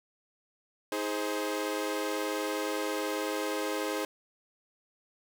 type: chord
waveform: sawtooth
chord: Ab major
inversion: second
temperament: equal with one note detuned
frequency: 316.6 / 415.3 / 523.3 Hz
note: Eb4 / Ab4 / C5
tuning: +30 / 0 / 0 cents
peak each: -31 dBFS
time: 0.92-4.05 s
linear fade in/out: 2 ms
effects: none